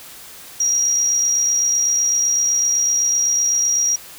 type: tone with amplitude modulation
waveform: sine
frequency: 5710 Hz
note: F8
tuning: 37 cents sharp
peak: -13 dBFS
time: 0.6-3.96 s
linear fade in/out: 5 ms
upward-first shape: sine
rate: 67.9 Hz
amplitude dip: 35%
effects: white hiss -39 dBFS RMS until 4.18 s